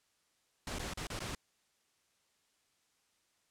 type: noise with dropouts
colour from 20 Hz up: pink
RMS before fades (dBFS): -40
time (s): 0.67-1.35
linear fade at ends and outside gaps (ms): 2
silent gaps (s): 0.786-0.793 / 0.936-0.973 / 1.07-1.101 / 1.192-1.203
effects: white hiss -75 dBFS RMS until 3.5 s + low-pass 9000 Hz 12 dB/octave